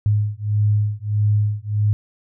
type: beating tone pair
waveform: sine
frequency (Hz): 104 / 105.6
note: G#2 / G#2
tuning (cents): +3 / +29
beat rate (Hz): 1.6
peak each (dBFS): -19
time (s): 0.06-1.93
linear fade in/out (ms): 0
effects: none